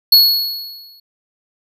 square tone with exponential decay, 4356 Hz, C#8, 31 cents flat, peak -4 dBFS, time 0.12-1 s, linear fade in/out 5 ms, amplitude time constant 190 ms, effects none

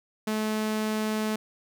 sawtooth tone, 216 Hz, A3, 32 cents flat, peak -22 dBFS, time 0.27-1.36 s, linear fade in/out 5 ms, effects none

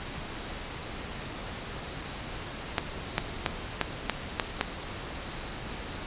clicks, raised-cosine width 0.3 ms, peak -8 dBFS, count 7, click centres 2.782 / 3.181 / 3.462 / 3.813 / 4.097 / 4.398 / 4.611 s, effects pink hiss -38 dBFS RMS until 6.06 s + resampled to 8000 Hz

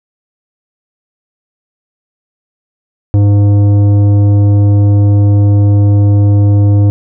sine tone with tanh clipping, 101.8 Hz, G#2, 34 cents flat, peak -6 dBFS, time 3.14-6.9 s, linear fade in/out 0 ms, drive 11 dB, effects none

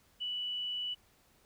sine tone, 2960 Hz, F#7, in tune, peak -34 dBFS, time 0.2-0.95 s, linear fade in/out 20 ms, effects pink hiss -67 dBFS RMS until 1.45 s

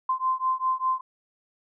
sine beating tone pair, 1036 / 1041 Hz, C6 / C6, -17 / -9 cents, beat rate 5 Hz, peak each -26 dBFS, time 0.09-1.01 s, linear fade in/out 5 ms, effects none

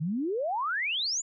sine exponential sweep, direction up, 143.7 to 7320 Hz, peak -27 dBFS, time 0-1.22 s, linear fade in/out 20 ms, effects none

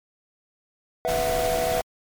triangle chord, B suspended fourth, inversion none, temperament equal with one note detuned, 493.9 / 659.3 / 731.9 Hz, B4 / E5 / F#5, 0 / 0 / -19 cents, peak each -25 / -23 / -26 dBFS, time 1.05-1.81 s, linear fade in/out 0 ms
pink noise, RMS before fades -30 dBFS, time 1.07-1.82 s, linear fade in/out 20 ms
effects MP3 96 kbps

